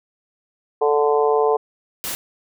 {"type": "harmonic tone", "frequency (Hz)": 146.83, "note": "D3", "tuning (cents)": 0, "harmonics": [3, 4, 5, 6, 7], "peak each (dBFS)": [-16, -26, -22, -25, -25], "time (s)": [0.81, 1.57], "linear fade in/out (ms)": 10}
{"type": "noise", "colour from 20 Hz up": "white", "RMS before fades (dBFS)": -27, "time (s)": [2.04, 2.15], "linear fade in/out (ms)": 0}
{"effects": []}